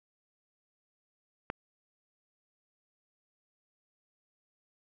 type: click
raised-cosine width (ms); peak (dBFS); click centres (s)
0.5; -18; 1.501
effects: none